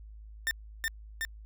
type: tone with echo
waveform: 40% pulse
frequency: 1802 Hz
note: A6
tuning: 41 cents sharp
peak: -26 dBFS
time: 0.47-0.51 s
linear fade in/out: 0 ms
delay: 370 ms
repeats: 2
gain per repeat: -2 dB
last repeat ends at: 1.25 s
effects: added 53 Hz sine -45 dBFS peak until 1.45 s